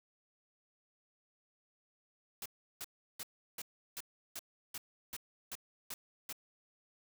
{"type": "noise bursts", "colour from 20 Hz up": "white", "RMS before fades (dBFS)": -43, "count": 11, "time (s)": [2.42, 6.327], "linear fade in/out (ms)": 2, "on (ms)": 37, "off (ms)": 350, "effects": []}